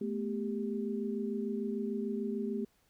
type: tone cluster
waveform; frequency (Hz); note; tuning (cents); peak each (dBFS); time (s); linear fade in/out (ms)
sine; 216.7 / 243.4 / 396.9; A3 / B3 / G4; -26 / -25 / +22; -35 / -39 / -37; 0.01-2.65; 5
effects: pink hiss -71 dBFS RMS until 2.89 s